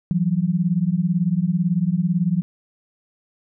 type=beating tone pair; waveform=sine; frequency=166.4 / 184.4 Hz; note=E3 / F#3; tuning=+17 / -6 cents; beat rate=18 Hz; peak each=-20 dBFS; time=0.11-2.42 s; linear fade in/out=0 ms; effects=none